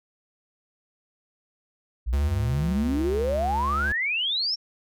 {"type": "exponential sweep", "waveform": "sine", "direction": "up", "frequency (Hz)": [55, 5588], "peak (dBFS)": -23, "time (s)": [2.06, 4.56], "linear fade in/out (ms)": 20}
{"type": "tone with vibrato", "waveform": "square", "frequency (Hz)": 71.2, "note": "C#2", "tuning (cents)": 47, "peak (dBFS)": -28, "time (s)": [2.13, 3.92], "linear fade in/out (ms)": 0, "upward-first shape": "sine", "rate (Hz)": 14, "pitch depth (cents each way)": 27}
{"effects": []}